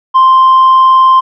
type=tone with tanh clipping; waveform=triangle; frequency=1046.5 Hz; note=C6; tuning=in tune; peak=-3 dBFS; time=0.14-1.21 s; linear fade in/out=20 ms; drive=6 dB; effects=none